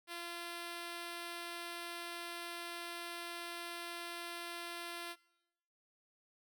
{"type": "tone", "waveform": "5% pulse", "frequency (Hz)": 343.4, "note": "F4", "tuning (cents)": -29, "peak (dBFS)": -31, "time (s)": [0.07, 5.16], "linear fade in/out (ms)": 50, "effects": ["noise-tail reverb RT60 1.0 s tail -23 dB re dry"]}